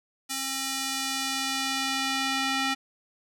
square tone with band-pass filter sweep, 268.2 Hz, C4, 43 cents sharp, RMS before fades -29 dBFS, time 0.29-2.75 s, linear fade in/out 20 ms, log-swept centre 7900 to 2800 Hz, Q 0.72, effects none

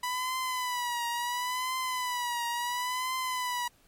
sawtooth tone with vibrato, 987.8 Hz, B5, in tune, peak -26 dBFS, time 0.03-3.68 s, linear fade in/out 5 ms, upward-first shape triangle, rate 0.72 Hz, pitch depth 83 cents each way, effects pink hiss -64 dBFS RMS until 3.87 s + MP3 64 kbps

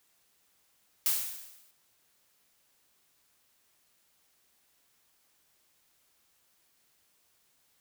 blue noise with exponential decay, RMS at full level -25 dBFS, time 1.06-1.71 s, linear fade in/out 1 ms, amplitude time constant 140 ms, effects white hiss -70 dBFS RMS until 7.8 s

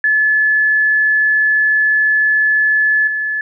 sine tone with level steps, 1723 Hz, A6, 37 cents flat, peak -10 / -16 dBFS, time 0.04-3.41 s, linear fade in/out 2 ms, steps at 3.07 s, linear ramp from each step 5 ms, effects none

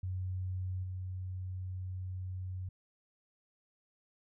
sine tone with level steps, 92.5 Hz, F#2, in tune, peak -34 / -37 dBFS, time 0.03-2.69 s, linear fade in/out 5 ms, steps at 0.83 s, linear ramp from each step 10 ms, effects none

